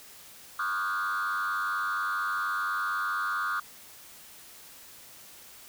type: tone with frequency modulation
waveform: sine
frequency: 1318.5 Hz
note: E6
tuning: in tune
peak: -25 dBFS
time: 0.59-3.6 s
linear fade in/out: 5 ms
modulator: 95.7 Hz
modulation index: 2.1
effects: tanh soft clip ceiling -26 dBFS + white hiss -50 dBFS RMS until 5.68 s